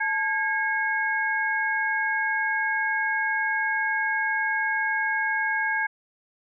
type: tone cluster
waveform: sine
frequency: 875 / 1633 / 2181 Hz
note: A5 / G#6 / C#7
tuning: -10 / -30 / -29 cents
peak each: -29 / -24 / -31 dBFS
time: 0-5.87 s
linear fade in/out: 10 ms
effects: none